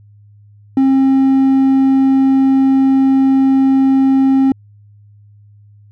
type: tone with hard clipping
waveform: sine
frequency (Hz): 267.8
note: C4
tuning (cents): +40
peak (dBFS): -9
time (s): 0.77-4.52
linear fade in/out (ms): 2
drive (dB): 3
effects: added 103 Hz sine -41 dBFS peak until 5.91 s